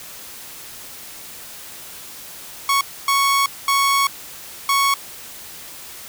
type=tone bursts at uneven times; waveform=sawtooth; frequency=1108.7 Hz; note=C#6; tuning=in tune; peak=-11 dBFS; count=4; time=2.69-2.81 / 3.08-3.46 / 3.68-4.07 / 4.69-4.94 s; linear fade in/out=2 ms; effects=white hiss -37 dBFS RMS until 6.08 s